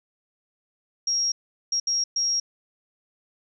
sine tone bursts at uneven times, 5600 Hz, F8, 4 cents sharp, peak -21 dBFS, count 4, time 1.07-1.32 / 1.72-1.8 / 1.87-2.04 / 2.16-2.4 s, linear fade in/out 5 ms, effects none

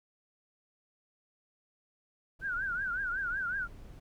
brown noise, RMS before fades -49 dBFS, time 2.39-4 s, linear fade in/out 10 ms
sine tone with vibrato, 1500 Hz, F#6, 23 cents sharp, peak -31 dBFS, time 2.41-3.68 s, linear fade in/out 50 ms, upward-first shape triangle, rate 5.4 Hz, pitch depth 160 cents each way
effects none

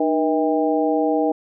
harmonic tone with a mistuned harmonic, 160 Hz, D#3, 49 cents sharp, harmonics 2 / 3 / 4 / 5, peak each -20 / -22 / -23 / -24 dBFS, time 0-1.32 s, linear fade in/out 5 ms, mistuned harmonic 2, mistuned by -86 cents, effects none

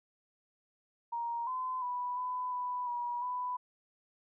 sine tone with pitch steps, 938 / 1021 / 986 / 1001 / 991 / 964 / 994 Hz, A#5 / C6 / B5 / B5 / B5 / B5 / B5, +11 / -43 / -3 / +23 / +6 / -42 / +11 cents, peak -33 dBFS, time 1.12-3.57 s, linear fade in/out 10 ms, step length 350 ms, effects none

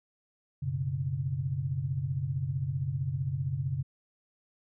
sine chord, F# suspended fourth, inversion none, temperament just, 92.5 / 123.33 / 138.75 Hz, F#2 / B2 / C#3, 0 / -2 / +2 cents, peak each -37 / -34 / -31 dBFS, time 0.62-3.83 s, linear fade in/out 10 ms, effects none

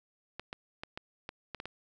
clicks, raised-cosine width 0.3 ms, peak -23 dBFS, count 8, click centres 0.396 / 0.529 / 0.835 / 0.975 / 1.291 / 1.547 / 1.601 / 1.656 s, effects none

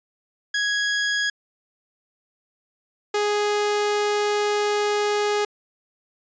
sawtooth tone pair in turn, 1661.2 / 415.3 Hz, G#6 / G#4, 0 / 0 cents, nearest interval 2 octaves, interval 2400 cents, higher first, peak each -17 / -16 dBFS, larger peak second, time 0.54-1.3 / 3.14-5.45 s, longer second, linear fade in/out 5 ms, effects resampled to 16000 Hz

